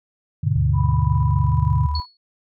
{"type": "chord", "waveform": "sine", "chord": "G# diminished", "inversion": "none", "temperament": "equal with one note detuned", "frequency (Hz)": [101.81, 123.47, 146.83], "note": ["G#2", "B2", "D3"], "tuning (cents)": [-34, 0, 0], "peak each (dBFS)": -21, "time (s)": [0.43, 1.87], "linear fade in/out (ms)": 10}
{"type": "tone with vibrato", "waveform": "sine", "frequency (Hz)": 74.9, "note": "D2", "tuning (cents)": 35, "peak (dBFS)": -20, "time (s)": [0.56, 2], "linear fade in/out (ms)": 0, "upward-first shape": "sine", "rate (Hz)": 7.3, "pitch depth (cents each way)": 49}
{"type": "tone with tremolo", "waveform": "sine", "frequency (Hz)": 987.8, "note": "B5", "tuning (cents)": 0, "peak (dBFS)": -27, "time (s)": [0.73, 2.06], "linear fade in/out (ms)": 50, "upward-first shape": "square", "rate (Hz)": 19, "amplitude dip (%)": 35}
{"type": "tone with exponential decay", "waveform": "sine", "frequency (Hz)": 4382, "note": "C#8", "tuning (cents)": -21, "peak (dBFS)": -23, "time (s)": [1.95, 2.17], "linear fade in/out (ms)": 2, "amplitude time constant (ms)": 47}
{"effects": []}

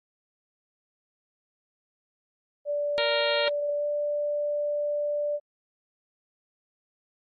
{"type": "tone with pitch glide", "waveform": "sine", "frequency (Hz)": [583, 587.7], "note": ["D5", "D5"], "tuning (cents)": [-13, 1], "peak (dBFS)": -25, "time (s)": [2.65, 5.4], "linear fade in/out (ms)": 50, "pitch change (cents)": 14, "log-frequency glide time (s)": [3.77, 3.84]}
{"type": "harmonic tone", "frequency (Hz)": 466.2, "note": "A#4", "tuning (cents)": 0, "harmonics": [1, 2, 3, 4, 5, 6, 7, 8, 9], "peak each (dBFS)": [-34, -34, -34, -34, -34, -34, -34, -34, -34], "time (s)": [2.98, 3.48], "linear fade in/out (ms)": 0}
{"effects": ["AAC 32 kbps"]}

